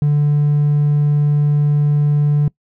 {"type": "tone", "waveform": "triangle", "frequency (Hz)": 146.83, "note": "D3", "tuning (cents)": 0, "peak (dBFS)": -8, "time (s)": [0.02, 2.48], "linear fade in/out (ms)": 2, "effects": ["noise-tail reverb RT60 0.1 s tail -25 dB re dry", "tanh soft clip ceiling -6 dBFS"]}